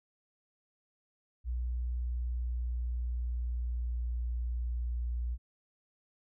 sine tone with pitch glide, 60.6 to 59.73 Hz, B1 to A#1, -32 to +43 cents, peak -31 dBFS, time 1.44-5.38 s, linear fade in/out 50 ms, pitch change -25 cents, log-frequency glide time 2-4.01 s, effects none

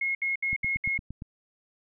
sine tone bursts, 2162 Hz, C#7, 44 cents flat, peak -25 dBFS, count 5, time 0.01-0.978 s, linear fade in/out 5 ms, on 140 ms, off 67 ms
click train, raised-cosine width 5 ms, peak -25 dBFS, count 7, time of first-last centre 0.53-1.221 s, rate 8.68 Hz
effects none

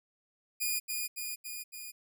5% pulse tone with echo, 2445 Hz, D#7, 31 cents flat, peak -20 dBFS, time 0.6-0.8 s, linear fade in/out 20 ms, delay 280 ms, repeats 4, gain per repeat -3 dB, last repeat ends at 1.92 s, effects none

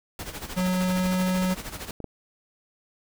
pink noise with tremolo, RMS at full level -34 dBFS, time 0.19-1.91 s, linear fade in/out 2 ms, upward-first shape sine, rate 13 Hz, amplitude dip 70%
square tone with pitch glide, 183.4 to 184.68 Hz, F#3 to F#3, -15 to -3 cents, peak -23 dBFS, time 0.56-1.55 s, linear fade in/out 20 ms, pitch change +12 cents, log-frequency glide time 0.69-1.37 s
clicks, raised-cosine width 2 ms, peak -22 dBFS, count 2, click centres 2.003 / 2.043 s
effects none

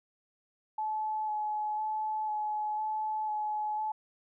sine tone with vibrato, 856 Hz, A5, 48 cents flat, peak -30 dBFS, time 0.78-3.92 s, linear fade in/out 5 ms, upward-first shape square, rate 1 Hz, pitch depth 13 cents each way, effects none

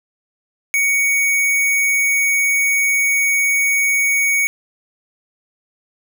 sine tone with sample-and-hold, 2241 Hz, C#7, 18 cents sharp, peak -13 dBFS, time 0.74-4.47 s, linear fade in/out 0 ms, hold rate 8820 Hz, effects none

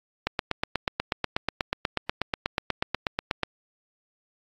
click train, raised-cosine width 0.3 ms, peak -8 dBFS, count 27, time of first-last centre 0.27-3.433 s, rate 8.22 Hz, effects AAC 64 kbps

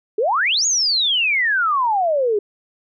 sine exponential two-way sweep, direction up then down, 397.5 to 6860 to 397.5 Hz, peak -15 dBFS, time 0.18-2.39 s, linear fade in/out 5 ms, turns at 0.66 s, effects none

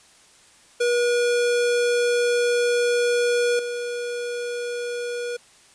square tone with level steps, 481.9 Hz, B4, 43 cents flat, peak -19 / -27 dBFS, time 0.8-5.37 s, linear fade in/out 10 ms, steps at 3.59 s, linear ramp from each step 2 ms, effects white hiss -53 dBFS RMS until 5.74 s + resampled to 22050 Hz

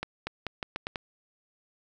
accelerating click train, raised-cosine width 0.3 ms, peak -16 dBFS, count 7, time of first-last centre 0.03-0.958 s, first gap 240 ms, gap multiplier 0.82, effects none

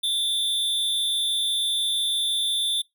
square tone with amplitude modulation, 3549 Hz, A7, 14 cents sharp, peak -20 dBFS, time 0.03-2.82 s, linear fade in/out 10 ms, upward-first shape sine, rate 254 Hz, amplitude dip 55%, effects noise-tail reverb RT60 0.2 s tail -25 dB re dry

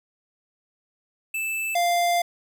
square tone pair in turn, 2637 / 696.2 Hz, E7 / F5, 0 / -6 cents, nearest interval octave + major seventh, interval 2306 cents, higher first, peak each -26 / -20 dBFS, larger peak second, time 1.34-1.75 / 1.75-2.22 s, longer second, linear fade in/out 5 ms, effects none

